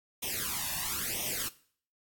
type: noise with flanger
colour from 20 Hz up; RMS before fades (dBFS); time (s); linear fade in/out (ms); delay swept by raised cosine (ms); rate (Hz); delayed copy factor
white; -34; 0.22-1.49; 10; 0.33 to 1.14; 1; +0.95
effects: noise-tail reverb RT60 0.5 s tail -18 dB re dry + AAC 64 kbps